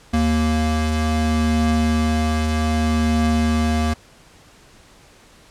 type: tone pair together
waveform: square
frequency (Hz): 77.78 / 232.7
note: D#2 / A#3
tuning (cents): 0 / -3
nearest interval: octave + perfect fifth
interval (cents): 1897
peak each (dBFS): -20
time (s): 0.13-3.94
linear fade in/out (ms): 10
effects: pink hiss -49 dBFS RMS until 5.5 s + low-pass 9000 Hz 12 dB/octave